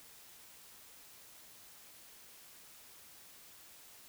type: silence
effects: white hiss -57 dBFS RMS until 4.08 s